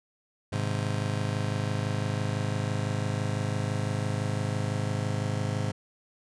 35% pulse chord, Ab major, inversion none, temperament just, 103.83 / 129.78 / 155.74 Hz, Ab2 / C3 / Eb3, 0 / -14 / +2 cents, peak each -28 / -31 / -33 dBFS, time 0.52-5.72 s, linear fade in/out 10 ms, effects resampled to 22050 Hz

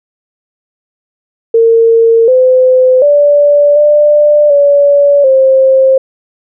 sine tone with pitch steps, 456.8 / 512 / 581 / 593 / 571 / 530 Hz, A#4 / C5 / D5 / D5 / D5 / C5, -35 / -38 / -19 / +17 / -49 / +22 cents, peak -3 dBFS, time 1.54-5.98 s, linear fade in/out 5 ms, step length 740 ms, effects none

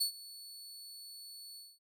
sawtooth tone with ADSR envelope, 4435 Hz, C#8, in tune, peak -25 dBFS, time 0-1.79 s, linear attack 13 ms, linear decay 100 ms, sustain -20 dB, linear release 220 ms, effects none

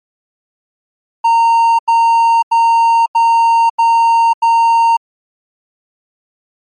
triangle tone bursts, 921 Hz, A#5, 21 cents flat, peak -5 dBFS, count 6, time 1.24-4.97 s, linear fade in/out 10 ms, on 550 ms, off 86 ms, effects MP3 48 kbps

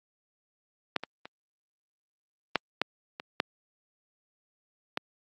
clicks, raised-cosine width 0.3 ms, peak -9 / -19 / -25 / -7 / -8 / -21 / -7 / -12 dBFS, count 8, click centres 0.963 / 1.036 / 1.255 / 2.557 / 2.816 / 3.199 / 3.401 / 4.974 s, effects high-pass 200 Hz 12 dB/octave + Opus 48 kbps

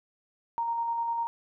sine tone with tremolo, 930 Hz, A#5, 4 cents flat, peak -26 dBFS, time 0.58-1.27 s, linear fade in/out 0 ms, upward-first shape square, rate 10 Hz, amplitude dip 25%, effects none

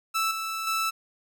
sawtooth tone with level steps, 1318.5 Hz, E6, in tune, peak -20 / -26 / -21 dBFS, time 0.14-0.91 s, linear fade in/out 20 ms, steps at 0.31 / 0.67 s, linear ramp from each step 2 ms, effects none

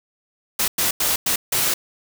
white noise bursts at uneven times, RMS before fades -20 dBFS, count 5, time 0.59-0.68 / 0.78-0.91 / 1-1.16 / 1.26-1.36 / 1.52-1.74 s, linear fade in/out 5 ms, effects none

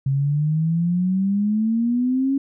sine exponential sweep, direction up, 134.1 to 277.2 Hz, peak -17 dBFS, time 0.06-2.38 s, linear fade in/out 5 ms, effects none

